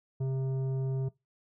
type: tone with tanh clipping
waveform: triangle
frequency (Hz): 132.9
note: C3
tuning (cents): +27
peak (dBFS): -30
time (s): 0.2-1.09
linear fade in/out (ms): 10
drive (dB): 14
effects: noise-tail reverb RT60 0.2 s tail -20 dB re dry